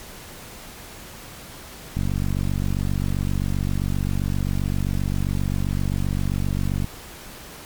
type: click train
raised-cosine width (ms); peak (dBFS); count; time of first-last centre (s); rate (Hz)
5; -12; 233; 1.97-6.844; 47.6
effects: pink hiss -40 dBFS RMS until 7.65 s + MP3 96 kbps